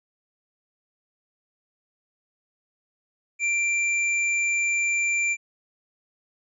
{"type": "tone", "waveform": "square", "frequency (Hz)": 2360, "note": "D7", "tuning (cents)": 8, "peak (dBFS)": -22, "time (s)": [3.39, 5.37], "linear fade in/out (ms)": 50, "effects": ["resampled to 24000 Hz"]}